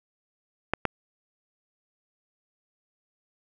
clicks, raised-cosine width 0.5 ms, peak -8 dBFS, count 2, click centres 0.736 / 0.853 s, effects none

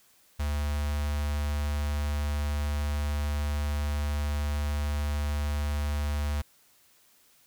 square tone with notch filter, 73.42 Hz, D2, in tune, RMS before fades -29 dBFS, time 0.39-6.42 s, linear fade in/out 10 ms, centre 320 Hz, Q 0.8, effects white hiss -62 dBFS RMS until 7.46 s

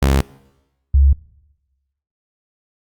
sawtooth / sine tone pair in turn, 68 / 69.03 Hz, C#2 / C#2, -33 / -7 cents, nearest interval unison, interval 26 cents, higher second, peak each -8 dBFS, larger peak neither, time 0.02-0.21 / 0.94-1.13 s, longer neither, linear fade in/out 5 ms, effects noise-tail reverb RT60 1.0 s tail -21 dB re dry + Opus 48 kbps

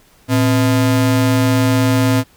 square ring-modulated tone, 189.5 Hz, F#3, 42 cents sharp, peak -9 dBFS, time 0.28-2.24 s, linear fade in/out 50 ms, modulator 75 Hz, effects pink hiss -51 dBFS RMS until 2.36 s

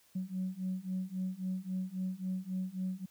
sine beating tone pair, 184.3 / 188 Hz, F#3 / F#3, -7 / +28 cents, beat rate 3.7 Hz, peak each -37 / -36 dBFS, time 0.15-3.06 s, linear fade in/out 10 ms, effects tanh soft clip ceiling -28 dBFS + white hiss -66 dBFS RMS until 3.1 s

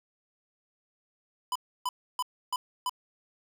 square tone bursts, 1000 Hz, B5, 21 cents sharp, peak -28 dBFS, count 5, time 1.52-2.895 s, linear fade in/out 2 ms, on 35 ms, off 300 ms, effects none

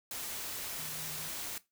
sine tone in noise, 155.56 Hz, D#3, in tune, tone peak -50 dBFS, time 0.78-1.28 s, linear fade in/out 2 ms, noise white, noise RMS -40 dBFS, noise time 0.11-1.58 s, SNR -13 dB, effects noise-tail reverb RT60 0.2 s tail -17 dB re dry

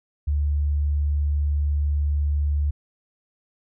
sine tone, 73 Hz, D2, 10 cents flat, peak -19 dBFS, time 0.27-2.71 s, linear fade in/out 10 ms, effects none

